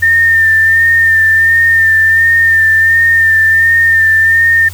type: tone with vibrato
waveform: sine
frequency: 1806 Hz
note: A6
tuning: 45 cents sharp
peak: -5 dBFS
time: 0.02-4.69 s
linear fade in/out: 10 ms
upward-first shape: sine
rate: 1.4 Hz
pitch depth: 27 cents each way
effects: added 91 Hz sine -25 dBFS peak until 4.73 s + white hiss -34 dBFS RMS until 4.73 s